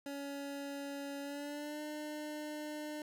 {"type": "tone with pitch glide", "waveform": "25% pulse", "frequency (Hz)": [281.2, 301.4], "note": ["C#4", "D4"], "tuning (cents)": [25, 45], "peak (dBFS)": -37, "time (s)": [0.06, 3.02], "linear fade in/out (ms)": 2, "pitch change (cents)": 120, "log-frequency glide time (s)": [1.21, 1.81], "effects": []}